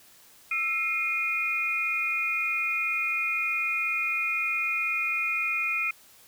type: tone cluster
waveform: sine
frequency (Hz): 1324 / 2122 / 2461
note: E6 / C7 / D#7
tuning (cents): +7 / +24 / -20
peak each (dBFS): -35 / -32 / -26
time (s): 0.51-5.91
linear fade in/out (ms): 5
effects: white hiss -55 dBFS RMS until 6.27 s